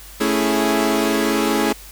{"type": "chord", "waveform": "sawtooth", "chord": "A major seventh", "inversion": "none", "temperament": "equal", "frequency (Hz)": [220, 277.2, 329.6, 415.3], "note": ["A3", "C#4", "E4", "G#4"], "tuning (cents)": [0, 0, 0, 0], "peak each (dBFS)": -18, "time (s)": [0.2, 1.73], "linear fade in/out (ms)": 10, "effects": ["added 50 Hz sine -41 dBFS peak until 1.91 s", "white hiss -41 dBFS RMS until 1.91 s"]}